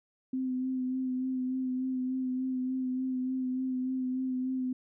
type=tone with vibrato; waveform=sine; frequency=257.4 Hz; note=C4; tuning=28 cents flat; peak=-29 dBFS; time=0.33-4.73 s; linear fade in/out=5 ms; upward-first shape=sine; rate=3.4 Hz; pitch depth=23 cents each way; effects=none